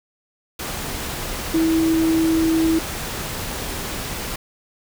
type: tone in noise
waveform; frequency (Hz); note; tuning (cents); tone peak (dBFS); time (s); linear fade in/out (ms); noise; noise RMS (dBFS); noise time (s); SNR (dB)
sine; 324.2; E4; -29; -15; 1.54-2.79; 5; pink; -28; 0.59-4.36; +10
effects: none